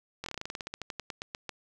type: slowing click train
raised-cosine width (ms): 0.2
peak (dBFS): -19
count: 20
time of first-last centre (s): 0.24-1.493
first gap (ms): 22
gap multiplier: 1.11
effects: none

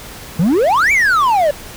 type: exponential two-way sweep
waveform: triangle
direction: up then down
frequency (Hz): 150.5 to 2363 to 563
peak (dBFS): -8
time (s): 0.39-1.51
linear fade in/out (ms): 5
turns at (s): 0.92
effects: pink hiss -33 dBFS RMS until 1.76 s

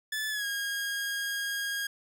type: tone with pitch glide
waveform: sawtooth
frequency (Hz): 1738 to 1631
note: A6 to G#6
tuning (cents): -22 to -32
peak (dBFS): -27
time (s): 0.12-1.87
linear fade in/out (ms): 5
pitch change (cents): -110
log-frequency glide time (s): 0.3-0.46
effects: none

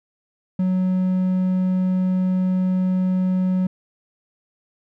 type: tone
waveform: triangle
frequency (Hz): 185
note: F#3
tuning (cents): 0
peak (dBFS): -15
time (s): 0.59-3.67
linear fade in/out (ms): 5
effects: none

